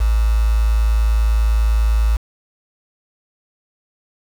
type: tone with quantisation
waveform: sine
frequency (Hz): 55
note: A1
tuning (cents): 0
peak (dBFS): -12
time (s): 0-2.17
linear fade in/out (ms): 10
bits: 5
effects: none